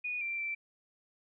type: tone with pitch steps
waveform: sine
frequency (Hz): 2464 / 2357 / 2339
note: D#7 / D7 / D7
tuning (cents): -17 / +6 / -8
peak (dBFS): -33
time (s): 0.04-0.55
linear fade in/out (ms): 10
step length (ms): 170
effects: none